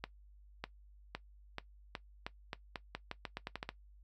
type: accelerating click train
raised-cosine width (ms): 0.3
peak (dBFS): -23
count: 16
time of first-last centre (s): 0.04-3.691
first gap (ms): 600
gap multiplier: 0.85
effects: noise-tail reverb RT60 0.1 s tail -17 dB re dry + added 50 Hz sine -57 dBFS peak until 4.03 s